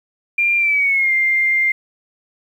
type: tone with pitch glide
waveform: sine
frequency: 2388 to 2103 Hz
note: D7 to C7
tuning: +28 to +8 cents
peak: -13 dBFS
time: 0.38-1.72 s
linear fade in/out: 5 ms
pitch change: -220 cents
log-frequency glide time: 0.57-1.12 s
effects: 8-bit